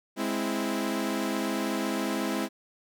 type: chord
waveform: sawtooth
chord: Ab augmented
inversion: none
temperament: equal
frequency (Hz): 207.7 / 261.6 / 329.6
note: Ab3 / C4 / E4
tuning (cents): 0 / 0 / 0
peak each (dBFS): -28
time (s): 0.16-2.49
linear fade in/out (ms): 50
effects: none